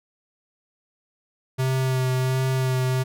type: tone with vibrato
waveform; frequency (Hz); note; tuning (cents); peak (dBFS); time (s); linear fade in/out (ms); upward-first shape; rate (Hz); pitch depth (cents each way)
square; 130; C3; -11; -21; 1.58-3.04; 20; sine; 1.4; 17
effects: none